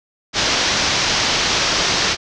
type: low-pass noise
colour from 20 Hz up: white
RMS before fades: -18 dBFS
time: 0.33-2.17 s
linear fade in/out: 50 ms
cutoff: 6100 Hz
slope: 48 dB/octave
effects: none